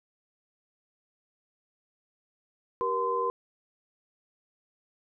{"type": "tone cluster", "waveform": "sine", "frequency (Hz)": [387.4, 475.3, 1029], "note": ["G4", "A#4", "C6"], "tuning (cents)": [-20, 34, -29], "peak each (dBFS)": [-34, -30, -28], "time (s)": [2.81, 3.3], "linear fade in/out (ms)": 0, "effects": []}